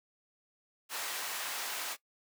pink high-pass noise, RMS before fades -38 dBFS, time 0.89-1.97 s, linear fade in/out 50 ms, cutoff 900 Hz, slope 12 dB/octave, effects noise-tail reverb RT60 0.1 s tail -19 dB re dry

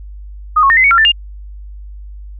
sine tone with pitch steps, 1240 / 1097 / 1833 / 2048 / 2229 / 1372 / 1773 / 2814 Hz, D#6 / C#6 / A#6 / C7 / C#7 / F6 / A6 / F7, -6 / -18 / -30 / -38 / +9 / -31 / +13 / +12 cents, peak -6 dBFS, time 0.56-1.12 s, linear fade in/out 10 ms, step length 70 ms, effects added 50 Hz sine -28 dBFS peak until 2.39 s

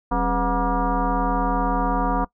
sine tone with frequency modulation, 498 Hz, B4, 14 cents sharp, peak -18 dBFS, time 0.11-2.25 s, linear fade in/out 10 ms, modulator 229 Hz, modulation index 2.9, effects noise-tail reverb RT60 0.1 s tail -21 dB re dry

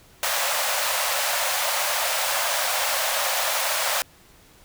pink high-pass noise, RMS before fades -24 dBFS, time 0.23-4.02 s, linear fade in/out 0 ms, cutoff 530 Hz, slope 96 dB/octave, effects pink hiss -53 dBFS RMS until 4.64 s

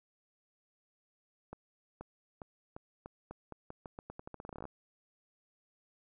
accelerating click train, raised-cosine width 1 ms, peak -30 dBFS, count 24, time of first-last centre 1.53-4.654 s, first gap 480 ms, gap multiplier 0.85, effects none

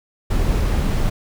brown noise, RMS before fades -18 dBFS, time 0.3-1.1 s, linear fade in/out 10 ms, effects none

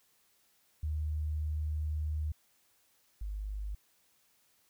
sine tone pair in turn, 76.5 / 51.06 Hz, D#2 / G#1, -29 / -29 cents, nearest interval perfect fifth, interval 700 cents, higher first, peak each -31 / -35 dBFS, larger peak first, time 0.83-2.32 / 3.21-3.75 s, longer first, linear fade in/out 5 ms, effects white hiss -70 dBFS RMS until 4.69 s

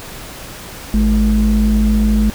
sine tone pair together, 53.4 / 213.6 Hz, G#1 / G#3, +49 / +49 cents, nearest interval 2 octaves, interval 2400 cents, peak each -11 dBFS, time 0.94-2.3 s, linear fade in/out 0 ms, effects tanh soft clip ceiling -6 dBFS + pink hiss -32 dBFS RMS until 2.34 s

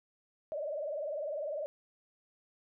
sine tone with vibrato, 598 Hz, D5, 31 cents sharp, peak -34 dBFS, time 0.52-1.66 s, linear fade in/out 0 ms, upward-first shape triangle, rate 20 Hz, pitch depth 150 cents each way, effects none

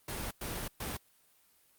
pink noise bursts at uneven times, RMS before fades -38 dBFS, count 3, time 0.08-0.31 / 0.41-0.68 / 0.8-0.97 s, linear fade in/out 5 ms, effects white hiss -67 dBFS RMS until 1.78 s + Opus 32 kbps

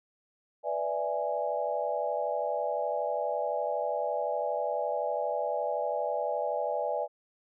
sine chord, E dominant seventh, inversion second, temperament equal, 493.9 / 587.3 / 659.3 / 830.6 Hz, B4 / D5 / E5 / G#5, 0 / 0 / 0 / 0 cents, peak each -35 / -32 / -34 / -34 dBFS, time 0.63-7.08 s, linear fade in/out 50 ms, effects none

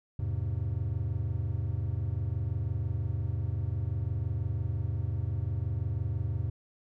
triangle chord, E augmented, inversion none, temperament just, 82.41 / 103.01 / 128.76 Hz, E2 / G#2 / B#2, 0 / -14 / -27 cents, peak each -32 / -30 / -33 dBFS, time 0.19-6.5 s, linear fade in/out 5 ms, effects none

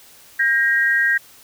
sine tone pair together, 1606 / 1884.1 Hz, G6 / A#6, +41 / +18 cents, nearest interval minor third, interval 277 cents, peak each -17 dBFS, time 0.39-1.18 s, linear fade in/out 10 ms, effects white hiss -47 dBFS RMS until 1.43 s

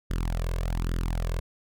sawtooth tone with flanger, 42.27 Hz, E1, 44 cents sharp, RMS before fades -28 dBFS, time 0.1-1.4 s, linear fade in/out 10 ms, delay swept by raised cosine 0.6 to 1.9 ms, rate 1.2 Hz, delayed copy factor +0.8, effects none

